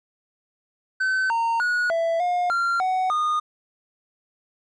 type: tone with pitch steps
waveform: triangle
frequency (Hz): 1528 / 920 / 1457 / 664 / 713 / 1381 / 746 / 1226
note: G6 / A#5 / F#6 / E5 / F5 / F6 / F#5 / D#6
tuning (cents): -45 / -23 / -27 / +12 / +36 / -20 / +14 / -26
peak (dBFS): -18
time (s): 1-3.4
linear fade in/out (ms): 10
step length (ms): 300
effects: resampled to 22050 Hz